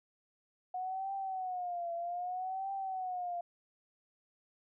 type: tone with vibrato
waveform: sine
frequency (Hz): 730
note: F#5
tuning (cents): -24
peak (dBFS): -35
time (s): 0.74-3.41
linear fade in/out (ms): 5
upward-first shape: triangle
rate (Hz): 0.63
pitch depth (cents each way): 130
effects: none